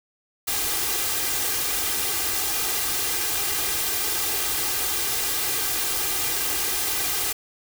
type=noise with comb filter; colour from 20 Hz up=white; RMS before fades=-25 dBFS; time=0.47-7.33 s; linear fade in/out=10 ms; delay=2.5 ms; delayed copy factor=+0.7; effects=none